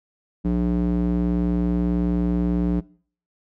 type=tone with band-pass filter; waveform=square; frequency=59.2 Hz; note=A#1; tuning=27 cents sharp; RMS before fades=-21 dBFS; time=0.44-2.81 s; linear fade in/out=20 ms; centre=230 Hz; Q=2.8; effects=noise-tail reverb RT60 0.5 s tail -22 dB re dry